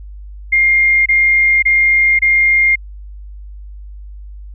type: tone bursts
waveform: sine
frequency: 2119 Hz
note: C7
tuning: 21 cents sharp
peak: -8 dBFS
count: 4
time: 0.52-2.758 s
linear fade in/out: 10 ms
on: 540 ms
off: 26 ms
effects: added 50 Hz sine -29 dBFS peak until 4.54 s